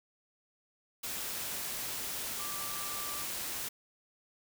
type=tone in noise; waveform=sine; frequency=1174.7 Hz; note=D6; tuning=in tune; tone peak=-44 dBFS; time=2.39-3.24 s; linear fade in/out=10 ms; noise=white; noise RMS=-38 dBFS; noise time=1.03-3.69 s; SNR=-9 dB; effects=none